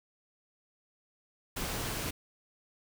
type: noise with amplitude modulation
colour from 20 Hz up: pink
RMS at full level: -33 dBFS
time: 1.56-2.11 s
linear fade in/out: 10 ms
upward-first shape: sine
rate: 222 Hz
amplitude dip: 55%
effects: none